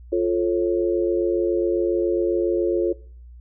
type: chord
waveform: sine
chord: F augmented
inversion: none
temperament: just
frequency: 349.2 / 436.5 / 545.7 Hz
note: F4 / A4 / C#5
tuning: 0 / -14 / -27 cents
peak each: -20 / -24 / -25 dBFS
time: 0.12-2.93 s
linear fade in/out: 10 ms
effects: noise-tail reverb RT60 0.5 s tail -22 dB re dry + added 60 Hz sine -40 dBFS peak until 3.4 s